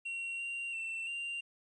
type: tone with pitch steps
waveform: triangle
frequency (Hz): 2739 / 2764 / 2689 / 2777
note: F7 / F7 / E7 / F7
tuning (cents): -34 / -19 / +34 / -10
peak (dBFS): -35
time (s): 0.05-1.41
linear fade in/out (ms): 10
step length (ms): 340
effects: resampled to 24000 Hz + 12-bit